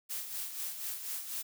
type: noise with tremolo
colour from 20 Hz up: blue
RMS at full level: -37 dBFS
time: 0.09-1.43 s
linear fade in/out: 20 ms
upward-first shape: sine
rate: 4.1 Hz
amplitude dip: 55%
effects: none